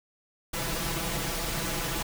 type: noise with comb filter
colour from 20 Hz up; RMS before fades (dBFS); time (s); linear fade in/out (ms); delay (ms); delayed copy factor
pink; -31; 0.53-2.03; 10; 6; +0.85
effects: none